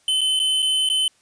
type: tone with dropouts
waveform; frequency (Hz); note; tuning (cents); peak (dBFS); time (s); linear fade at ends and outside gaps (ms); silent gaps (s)
square; 3050; G7; -48; -18; 0.08-1.08; 2; 0.209-0.214 / 0.393-0.399 / 0.622-0.626 / 0.89-0.899
effects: white hiss -60 dBFS RMS until 1.21 s + resampled to 22050 Hz